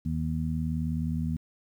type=harmonic tone; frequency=79.4 Hz; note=D#2; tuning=36 cents sharp; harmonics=1 / 2 / 3; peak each=-32 / -30 / -32 dBFS; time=0.05-1.37 s; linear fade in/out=10 ms; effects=10-bit